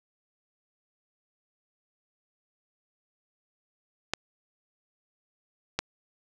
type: clicks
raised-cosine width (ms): 0.2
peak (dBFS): -9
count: 2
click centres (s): 4.136 / 5.79
effects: none